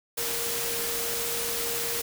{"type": "tone in noise", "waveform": "sine", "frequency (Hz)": 467.4, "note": "A#4", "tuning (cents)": 5, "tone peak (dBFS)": -36, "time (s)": [0.17, 2.02], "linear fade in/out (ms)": 10, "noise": "white", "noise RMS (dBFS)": -30, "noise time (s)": [0.17, 2.02], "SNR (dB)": -9, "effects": []}